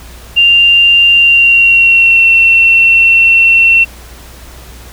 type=tone with pitch glide; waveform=sine; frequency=2788 to 2710 Hz; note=F7 to E7; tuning=-4 to +47 cents; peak=-3 dBFS; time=0.36-3.85 s; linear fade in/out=20 ms; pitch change=-49 cents; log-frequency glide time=1.1-2.26 s; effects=added 60 Hz sine -32 dBFS peak until 4.92 s + pink hiss -35 dBFS RMS until 4.92 s